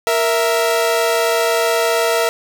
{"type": "tone pair together", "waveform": "sawtooth", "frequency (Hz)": [465.8, 659.3], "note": ["A#4", "E5"], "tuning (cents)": [-1, 0], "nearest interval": "tritone", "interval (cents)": 601, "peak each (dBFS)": -13, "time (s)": [0.07, 2.29], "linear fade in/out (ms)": 0, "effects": []}